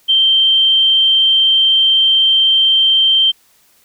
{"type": "tone", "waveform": "sine", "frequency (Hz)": 3136, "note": "G7", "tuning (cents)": 0, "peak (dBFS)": -8, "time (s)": [0.08, 3.32], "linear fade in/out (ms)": 20, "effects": ["white hiss -53 dBFS RMS until 3.84 s"]}